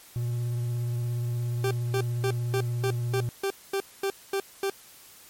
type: tone with vibrato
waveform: triangle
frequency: 120 Hz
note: B2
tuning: 49 cents flat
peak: -24 dBFS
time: 0.16-3.29 s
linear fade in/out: 0 ms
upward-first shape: triangle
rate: 17 Hz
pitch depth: 24 cents each way
type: tone bursts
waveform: 40% pulse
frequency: 392 Hz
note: G4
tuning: in tune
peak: -24 dBFS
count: 11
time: 1.64-4.699 s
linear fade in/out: 2 ms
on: 69 ms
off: 230 ms
effects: white hiss -51 dBFS RMS until 5.29 s + MP3 64 kbps